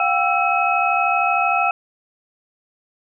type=tone cluster; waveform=sine; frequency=712 / 785 / 1329 / 2556 Hz; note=F5 / G5 / E6 / D#7; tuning=+33 / +2 / +14 / +46 cents; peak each=-21 dBFS; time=0-1.71 s; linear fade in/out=2 ms; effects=none